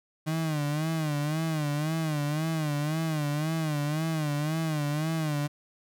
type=tone with vibrato; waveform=35% pulse; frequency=153.7 Hz; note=D#3; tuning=21 cents flat; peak=-25 dBFS; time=0.26-5.48 s; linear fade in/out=20 ms; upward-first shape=sine; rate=1.9 Hz; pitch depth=99 cents each way; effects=none